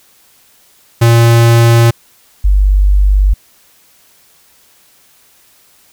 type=tone pair in turn; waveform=square / sine; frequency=116.6 / 49.02 Hz; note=A#2 / G1; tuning=+1 / +1 cents; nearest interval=octave + minor third; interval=1500 cents; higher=first; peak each=-5 dBFS; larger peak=neither; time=1.01-1.91 / 2.44-3.34 s; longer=neither; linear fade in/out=10 ms; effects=white hiss -48 dBFS RMS until 5.92 s